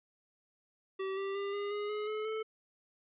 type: tone with pitch steps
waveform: square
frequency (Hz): 384.5 / 391.7 / 399 / 406.4 / 414 / 421.7 / 429.6 / 437.6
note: G4 / G4 / G4 / G#4 / G#4 / G#4 / A4 / A4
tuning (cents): -33 / -1 / +31 / -38 / -5 / +26 / -41 / -9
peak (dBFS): -35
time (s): 0.99-2.43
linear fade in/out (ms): 10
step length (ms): 180
effects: resampled to 8000 Hz